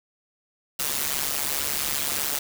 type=noise with amplitude modulation; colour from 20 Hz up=white; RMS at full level=-23 dBFS; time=0.79-2.39 s; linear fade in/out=5 ms; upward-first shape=sine; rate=143 Hz; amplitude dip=90%; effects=none